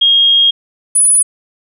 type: tone pair in turn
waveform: sine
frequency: 3253 / 9910 Hz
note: G#7 / D#9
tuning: -37 / -8 cents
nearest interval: octave + perfect fifth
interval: 1929 cents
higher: second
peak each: -6 dBFS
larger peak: neither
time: 0.01-0.51 / 0.95-1.23 s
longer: first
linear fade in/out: 10 ms
effects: none